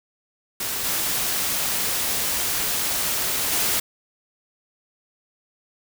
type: noise with level steps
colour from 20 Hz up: white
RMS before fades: -27 / -24 / -22 dBFS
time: 0.6-3.8 s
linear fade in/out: 5 ms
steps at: 0.84 / 3.52 s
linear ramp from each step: 5 ms
effects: none